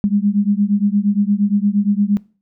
sine beating tone pair, 200.1 / 208.7 Hz, G3 / G#3, +36 / +9 cents, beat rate 8.6 Hz, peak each -16 dBFS, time 0.04-2.17 s, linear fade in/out 0 ms, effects noise-tail reverb RT60 0.4 s tail -22 dB re dry

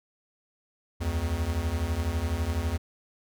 square beating tone pair, 73 / 85 Hz, D2 / F2, -10 / -46 cents, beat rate 12 Hz, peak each -31 / -29 dBFS, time 1-2.78 s, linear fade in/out 20 ms, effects none

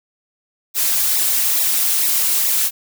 blue noise with flanger, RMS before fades -17 dBFS, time 0.74-2.71 s, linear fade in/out 50 ms, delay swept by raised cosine 0.64 to 6.54 ms, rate 2.3 Hz, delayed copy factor -0.95, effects none

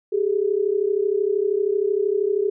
sine tone pair together, 390 / 422.9 Hz, G4 / G#4, -9 / +31 cents, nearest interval minor second, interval 140 cents, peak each -21 dBFS, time 0.12-2.5 s, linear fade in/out 10 ms, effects none

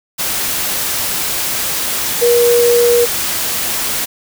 sine tone in noise, 477.2 Hz, A#4, 41 cents sharp, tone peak -8 dBFS, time 2.21-3.06 s, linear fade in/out 20 ms, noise white, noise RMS -18 dBFS, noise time 0.18-4.06 s, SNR +7 dB, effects none

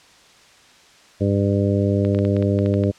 harmonic tone, 100 Hz, G2, 35 cents sharp, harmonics 1 / 2 / 3 / 4 / 5 / 6, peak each -19 / -22 / -24 / -25 / -26 / -27 dBFS, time 1.2-2.92 s, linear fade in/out 20 ms
clicks, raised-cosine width 0.3 ms, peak -19 dBFS, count 10, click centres 2.05 / 2.148 / 2.189 / 2.251 / 2.366 / 2.425 / 2.589 / 2.661 / 2.74 / 2.837 s
effects white hiss -50 dBFS RMS until 2.98 s + low-pass 6000 Hz 12 dB/octave

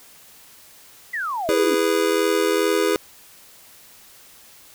sine exponential sweep, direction down, 2036 to 261.6 Hz, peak -23 dBFS, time 1.13-1.75 s, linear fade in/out 10 ms
square chord, E major, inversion none, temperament just, 329.6 / 412 / 494.4 Hz, E4 / G#4 / B4, 0 / -14 / +2 cents, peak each -24 / -21 / -24 dBFS, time 1.49-2.96 s, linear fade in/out 0 ms
effects white hiss -48 dBFS RMS until 4.74 s

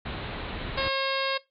pink low-pass noise, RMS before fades -35 dBFS, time 0.05-0.89 s, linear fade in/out 10 ms, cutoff 4100 Hz, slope 96 dB/octave
harmonic tone, 540 Hz, C#5, 45 cents flat, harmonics 1 / 2 / 3 / 4 / 5 / 6 / 7 / 8 / 9, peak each -29 / -32 / -34 / -35 / -36 / -37 / -37 / -38 / -39 dBFS, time 0.77-1.38 s, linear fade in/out 10 ms
effects noise-tail reverb RT60 0.2 s tail -19 dB re dry

